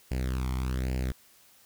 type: tone with flanger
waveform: sawtooth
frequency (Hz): 64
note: C2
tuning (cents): -38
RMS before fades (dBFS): -30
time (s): 0.11-1.12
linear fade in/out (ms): 5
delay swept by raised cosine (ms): 0.41 to 0.92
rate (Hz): 1.2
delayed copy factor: +0.75
effects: white hiss -59 dBFS RMS until 1.65 s